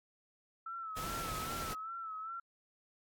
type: tone with vibrato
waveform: sine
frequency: 1318.5 Hz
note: E6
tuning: in tune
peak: -40 dBFS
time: 0.66-2.4 s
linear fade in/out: 5 ms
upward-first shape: sine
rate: 2.5 Hz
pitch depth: 58 cents each way
type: noise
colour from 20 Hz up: pink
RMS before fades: -42 dBFS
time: 0.96-1.74 s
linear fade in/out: 10 ms
effects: AAC 64 kbps